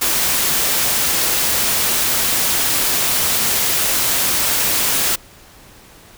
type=noise; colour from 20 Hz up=white; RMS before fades=-17 dBFS; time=0.01-5.16 s; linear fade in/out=10 ms; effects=pink hiss -44 dBFS RMS until 6.17 s